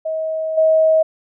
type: tone with level steps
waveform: sine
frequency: 636 Hz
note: D#5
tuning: 38 cents sharp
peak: -19 / -10 dBFS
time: 0.05-1.03 s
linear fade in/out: 10 ms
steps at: 0.57 s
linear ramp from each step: 10 ms
effects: none